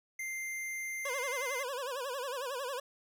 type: tone with pitch glide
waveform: square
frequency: 2093 to 2077 Hz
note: C7 to C7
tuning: 0 to -13 cents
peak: -37 dBFS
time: 0.19-1.63 s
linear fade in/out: 5 ms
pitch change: -13 cents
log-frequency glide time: 1.26-1.36 s
type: tone with vibrato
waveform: 25% pulse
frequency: 524 Hz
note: C5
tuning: 2 cents sharp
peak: -32 dBFS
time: 1.05-2.8 s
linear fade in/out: 5 ms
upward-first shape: sine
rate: 11 Hz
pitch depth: 150 cents each way
effects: none